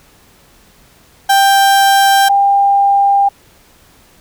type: tone pair in turn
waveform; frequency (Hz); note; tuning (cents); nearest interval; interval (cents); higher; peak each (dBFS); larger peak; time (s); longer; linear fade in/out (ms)
35% pulse / sine; 788 / 798.1; G5 / G5; +9 / +31; unison; 22; second; -5 / -7; first; 1.29-2.29 / 2.29-3.29; neither; 10
effects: pink hiss -47 dBFS RMS until 4.2 s